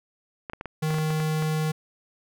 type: clicks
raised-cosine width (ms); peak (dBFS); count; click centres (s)
0.5; -19; 10; 0.498 / 0.534 / 0.611 / 0.657 / 0.906 / 0.943 / 0.985 / 1.105 / 1.202 / 1.424
type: tone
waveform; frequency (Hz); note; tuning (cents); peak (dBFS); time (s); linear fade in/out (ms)
square; 155.9; D#3; +4; -24; 0.82-1.72; 10
effects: none